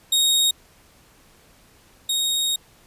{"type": "tone pair in turn", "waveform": "sawtooth", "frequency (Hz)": [3747, 3747], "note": ["A#7", "A#7"], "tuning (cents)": [8, 8], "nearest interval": "unison", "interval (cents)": 0, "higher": "neither", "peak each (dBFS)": [-13, -17], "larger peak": "first", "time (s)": [[0.12, 0.51], [2.09, 2.56]], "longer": "second", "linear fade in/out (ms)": 5, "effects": ["pink hiss -54 dBFS RMS until 2.86 s", "resampled to 32000 Hz"]}